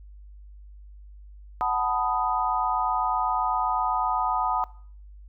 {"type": "chord", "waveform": "sine", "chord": "B dominant seventh", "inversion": "second", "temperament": "equal", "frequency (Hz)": [740, 880, 987.8, 1244.5], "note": ["F#5", "A5", "B5", "D#6"], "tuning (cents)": [0, 0, 0, 0], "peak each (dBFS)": -28, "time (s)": [1.61, 4.64], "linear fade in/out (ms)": 0, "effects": ["noise-tail reverb RT60 0.5 s tail -21 dB re dry", "added 50 Hz sine -43 dBFS peak until 5.28 s"]}